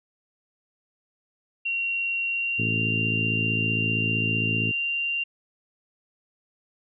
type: tone with pitch glide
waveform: sine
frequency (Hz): 2749 to 2775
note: F7 to F7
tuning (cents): -28 to -12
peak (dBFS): -24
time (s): 1.65-5.24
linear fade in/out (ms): 10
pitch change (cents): +16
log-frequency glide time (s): 2.25-2.81
type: harmonic tone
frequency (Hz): 55.4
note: A1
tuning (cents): +13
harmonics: 2 / 3 / 4 / 5 / 6 / 7 / 8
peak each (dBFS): -28 / -33 / -32 / -35 / -38 / -41 / -40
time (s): 2.58-4.72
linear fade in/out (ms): 20
effects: none